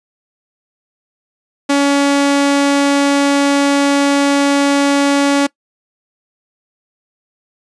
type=tone; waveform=sawtooth; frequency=281.9 Hz; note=C#4; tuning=29 cents sharp; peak=-6 dBFS; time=1.69-5.47 s; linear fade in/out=10 ms; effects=noise-tail reverb RT60 0.1 s tail -22 dB re dry + resampled to 22050 Hz